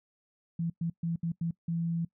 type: tone bursts at uneven times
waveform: sine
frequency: 167.6 Hz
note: E3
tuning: 29 cents sharp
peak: -28 dBFS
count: 6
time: 0.59-0.7 / 0.81-0.9 / 1.03-1.16 / 1.23-1.32 / 1.41-1.51 / 1.68-2.05 s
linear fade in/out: 5 ms
effects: noise-tail reverb RT60 0.1 s tail -21 dB re dry